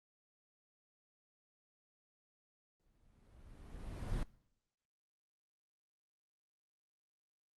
brown noise with exponential growth, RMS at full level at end -36 dBFS, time 2.8-4.23 s, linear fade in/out 1 ms, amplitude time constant 310 ms, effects noise-tail reverb RT60 0.8 s tail -22 dB re dry + Opus 32 kbps

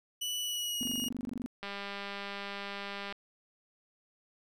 sawtooth tone with pitch glide, 2960 to 2874 Hz, F#7 to F7, 0 to +49 cents, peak -30 dBFS, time 0.21-1.09 s, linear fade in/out 10 ms, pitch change -51 cents, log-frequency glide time 0.41-0.88 s
sine tone bursts, 246 Hz, B3, 7 cents flat, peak -33 dBFS, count 16, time 0.81-1.461 s, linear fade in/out 0 ms, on 21 ms, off 21 ms
click train, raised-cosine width 0.3 ms, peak -24 dBFS, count 300, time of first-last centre 1.63-3.125 s, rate 200 Hz
effects none

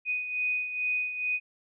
sine beating tone pair, 2489 / 2491.3 Hz, D#7 / D#7, 0 / +2 cents, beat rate 2.3 Hz, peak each -28 / -35 dBFS, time 0.05-1.4 s, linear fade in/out 50 ms, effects none

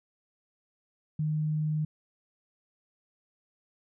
sine tone, 153.6 Hz, D#3, 22 cents flat, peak -26 dBFS, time 1.19-1.85 s, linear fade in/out 5 ms, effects none

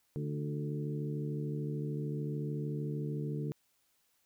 harmonic tone with a mistuned harmonic, 73.42 Hz, D2, in tune, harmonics 2 / 3 / 4 / 5 / 6, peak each -35 / -43 / -43 / -46 / -44 dBFS, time 0.16-3.52 s, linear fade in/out 0 ms, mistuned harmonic 4, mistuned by +42 cents, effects white hiss -74 dBFS RMS until 4.25 s

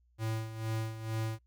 square tone with tremolo, 111.2 Hz, A2, 19 cents sharp, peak -32 dBFS, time 0.18-1.39 s, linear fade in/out 50 ms, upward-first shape sine, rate 2.2 Hz, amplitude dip 70%, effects noise-tail reverb RT60 0.1 s tail -22 dB re dry + added 60 Hz sine -65 dBFS peak until 1.46 s

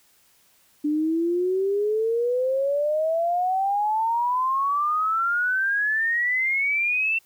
sine exponential sweep, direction up, 293.7 to 2700 Hz, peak -20 dBFS, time 0.84-7.19 s, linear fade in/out 10 ms, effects white hiss -60 dBFS RMS until 7.25 s

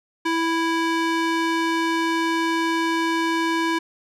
square tone with band-pass filter, 329.6 Hz, E4, in tune, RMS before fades -22 dBFS, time 0.25-3.79 s, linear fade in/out 10 ms, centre 1500 Hz, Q 0.55, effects none

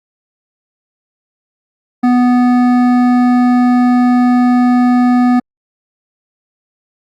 sine tone with hard clipping, 247 Hz, B3, in tune, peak -9 dBFS, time 2.03-5.4 s, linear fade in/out 10 ms, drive 12 dB, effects Opus 48 kbps

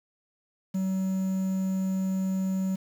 triangle tone with quantisation, 189.6 Hz, F#3, 43 cents sharp, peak -23 dBFS, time 0.74-2.76 s, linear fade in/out 10 ms, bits 8, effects none

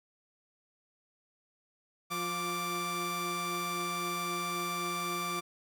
sawtooth tone cluster, 174.8 / 353.4 / 1174 Hz, F3 / F4 / D6, +2 / +21 / -1 cents, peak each -37 / -37 / -30 dBFS, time 2.1-5.41 s, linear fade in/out 20 ms, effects none

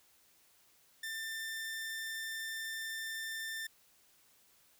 sawtooth tone, 1788 Hz, A6, 27 cents sharp, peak -35 dBFS, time 1.03-3.67 s, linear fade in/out 5 ms, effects white hiss -67 dBFS RMS until 4.79 s

